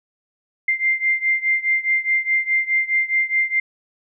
sine beating tone pair, 2093 / 2097.8 Hz, C7 / C7, 0 / +4 cents, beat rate 4.8 Hz, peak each -19 / -21 dBFS, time 0.68-3.6 s, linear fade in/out 5 ms, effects none

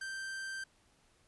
45% pulse tone, 1566 Hz, G6, 2 cents flat, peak -39 dBFS, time 0.01-0.64 s, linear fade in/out 5 ms, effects pink hiss -69 dBFS RMS until 1.27 s + resampled to 24000 Hz

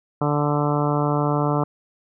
harmonic tone, 146.83 Hz, D3, in tune, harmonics 1 / 2 / 3 / 4 / 5 / 6 / 7 / 8 / 9, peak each -22 / -25 / -27 / -28 / -29 / -30 / -30 / -31 / -32 dBFS, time 0.21-1.64 s, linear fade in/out 5 ms, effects none

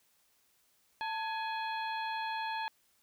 harmonic tone with a mistuned harmonic, 838 Hz, G#5, 15 cents sharp, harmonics 1 / 2 / 3 / 4 / 5, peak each -35 / -41 / -45 / -47 / -49 dBFS, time 1.01-2.68 s, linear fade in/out 0 ms, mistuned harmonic 1, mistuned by +100 cents, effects white hiss -71 dBFS RMS until 3.02 s

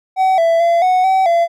triangle tone with pitch steps, 757 / 665 / 680 / 738 / 762 / 680 Hz, F#5 / E5 / F5 / F#5 / G5 / F5, +39 / +15 / -46 / -5 / -49 / -46 cents, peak -8 dBFS, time 0.16-1.48 s, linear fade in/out 50 ms, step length 220 ms, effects none

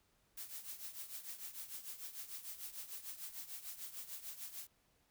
blue noise with tremolo, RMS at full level -45 dBFS, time 0.37-4.67 s, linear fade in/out 5 ms, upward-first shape triangle, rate 6.7 Hz, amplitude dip 80%, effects pink hiss -75 dBFS RMS until 5.1 s

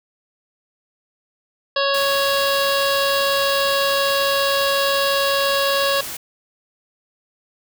harmonic tone, 555 Hz, C#5, 2 cents sharp, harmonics 1 / 2 / 3 / 5 / 6 / 7 / 8 / 9, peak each -20 / -23 / -25 / -27 / -28 / -28 / -29 / -30 dBFS, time 1.76-6.01 s, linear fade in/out 5 ms
white noise, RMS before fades -30 dBFS, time 1.94-6.17 s, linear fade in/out 5 ms
effects none

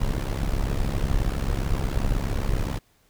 brown noise with amplitude modulation, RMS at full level -21 dBFS, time 0-2.79 s, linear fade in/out 10 ms, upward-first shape sine, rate 67.5 Hz, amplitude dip 85%, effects pink hiss -63 dBFS RMS until 3.09 s

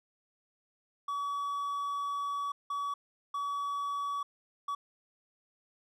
triangle tone bursts at uneven times, 1137 Hz, C#6, 44 cents sharp, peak -30 dBFS, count 4, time 1.08-2.52 / 2.7-2.94 / 3.34-4.23 / 4.68-4.75 s, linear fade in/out 5 ms, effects none

